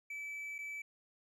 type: tone with dropouts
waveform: triangle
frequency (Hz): 2306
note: D7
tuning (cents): -32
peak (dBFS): -39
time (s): 0.1-0.82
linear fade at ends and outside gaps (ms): 5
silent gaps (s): 0.583-0.587
effects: none